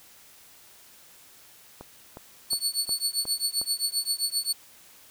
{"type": "click train", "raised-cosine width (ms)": 1, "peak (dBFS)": -26, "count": 6, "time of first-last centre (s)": [1.81, 3.615], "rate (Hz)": 2.77}
{"type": "tone with tremolo", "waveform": "25% pulse", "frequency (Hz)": 4435, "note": "C#8", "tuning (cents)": 0, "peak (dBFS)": -17, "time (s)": [2.5, 4.53], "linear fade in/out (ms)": 10, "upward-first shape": "triangle", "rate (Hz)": 7.6, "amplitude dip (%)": 100}
{"effects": ["white hiss -53 dBFS RMS until 5.1 s"]}